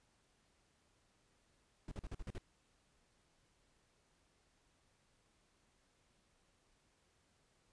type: noise bursts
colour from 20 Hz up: brown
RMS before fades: -44 dBFS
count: 7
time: 1.88-2.382 s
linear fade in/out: 2 ms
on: 34 ms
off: 44 ms
effects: pink hiss -75 dBFS RMS until 7.72 s + resampled to 22050 Hz